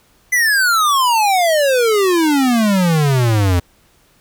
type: exponential sweep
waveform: square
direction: down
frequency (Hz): 2040 to 85.1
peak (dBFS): -12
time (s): 0.32-3.6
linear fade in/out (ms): 10
effects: pink hiss -54 dBFS RMS until 4.2 s